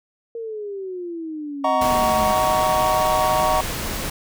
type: exponential sweep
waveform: sine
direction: down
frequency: 466.2 to 207.7 Hz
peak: -27 dBFS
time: 0.35-2.33 s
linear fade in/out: 2 ms
type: chord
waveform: triangle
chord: D# minor seventh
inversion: none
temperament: just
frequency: 622.3 / 746.7 / 933.4 / 1120.1 Hz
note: D#5 / F#5 / A#5 / C#6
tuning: 0 / +16 / +2 / +18 cents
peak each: -20 / -20 / -21 / -21 dBFS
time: 1.64-3.61 s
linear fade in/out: 5 ms
type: noise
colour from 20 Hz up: pink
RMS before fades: -27 dBFS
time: 1.81-4.1 s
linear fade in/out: 5 ms
effects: none